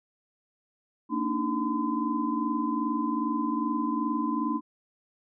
sine tone cluster, 230.6 / 287.4 / 309.9 / 1019 Hz, A#3 / D4 / D#4 / C6, -19 / -37 / -7 / -46 cents, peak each -31 dBFS, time 1.09-4.61 s, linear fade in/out 50 ms, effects none

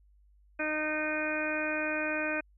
harmonic tone, 307.2 Hz, D#4, 22 cents flat, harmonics 1 / 2 / 3 / 4 / 5 / 6 / 7 / 8, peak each -36 / -35 / -44 / -43 / -35 / -41 / -44 / -35 dBFS, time 0.59-2.41 s, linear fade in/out 10 ms, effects added 50 Hz sine -59 dBFS peak until 2.57 s

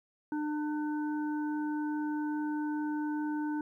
harmonic tone, 300.4 Hz, D4, 39 cents sharp, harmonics 1 / 3 / 5, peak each -31 / -41 / -45 dBFS, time 0.32-3.61 s, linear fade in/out 2 ms, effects 12-bit

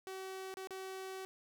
sawtooth tone with dropouts, 380 Hz, F#4, 46 cents sharp, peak -39 dBFS, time 0.07-1.25 s, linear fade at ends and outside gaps 0 ms, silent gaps 0.54-0.571 / 0.672-0.707 s, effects none

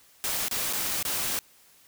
white noise with dropouts, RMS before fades -29 dBFS, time 0.24-1.39 s, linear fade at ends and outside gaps 0 ms, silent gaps 0.483-0.512 / 0.727-0.733 / 1.027-1.051 s, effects white hiss -58 dBFS RMS until 1.87 s

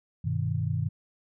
sine chord, G augmented, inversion none, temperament equal, 98 / 123.47 / 155.56 Hz, G2 / B2 / D#3, 0 / 0 / 0 cents, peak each -30 dBFS, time 0.24-0.89 s, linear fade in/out 10 ms, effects none

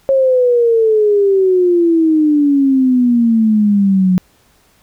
sine exponential sweep, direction down, 545 to 180.7 Hz, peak -8 dBFS, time 0.09-4.18 s, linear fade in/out 0 ms, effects pink hiss -53 dBFS RMS until 4.82 s

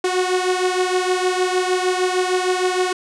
sawtooth beating tone pair, 364.7 / 371.2 Hz, F#4 / F#4, -25 / +6 cents, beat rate 6.5 Hz, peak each -15 / -18 dBFS, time 0.04-2.93 s, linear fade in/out 5 ms, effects resampled to 22050 Hz + 8-bit

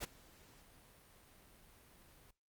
pink noise with ADSR envelope, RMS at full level -39 dBFS, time 0-2.31 s, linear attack 40 ms, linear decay 12 ms, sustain -24 dB, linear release 6 ms, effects noise-tail reverb RT60 0.2 s tail -19 dB re dry + Opus 48 kbps

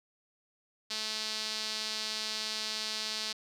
sawtooth tone with band-pass filter, 216.9 Hz, A3, 25 cents flat, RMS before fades -36 dBFS, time 0.9-3.33 s, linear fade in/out 10 ms, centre 4500 Hz, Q 2.8, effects none

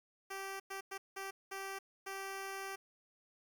10% pulse tone bursts at uneven times, 389.1 Hz, G4, 13 cents flat, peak -33 dBFS, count 6, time 0.3-0.6 / 0.7-0.81 / 0.91-0.98 / 1.16-1.31 / 1.51-1.79 / 2.06-2.76 s, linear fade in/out 10 ms, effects 11-bit

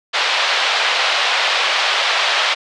white band-pass noise, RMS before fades -17 dBFS, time 0.13-2.55 s, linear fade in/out 20 ms, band 570 to 4000 Hz, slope 24 dB/octave, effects resampled to 22050 Hz

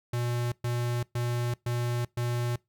square tone bursts, 120.5 Hz, B2, 42 cents flat, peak -28 dBFS, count 5, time 0.13-2.56 s, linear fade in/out 5 ms, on 390 ms, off 120 ms, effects noise-tail reverb RT60 0.2 s tail -23 dB re dry

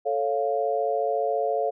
sine chord, A augmented, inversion none, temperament equal, 440 / 554.4 / 698.5 Hz, A4 / C#5 / E#5, 0 / 0 / 0 cents, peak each -27 / -27 / -26 dBFS, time 0.05-1.71 s, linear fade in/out 20 ms, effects none

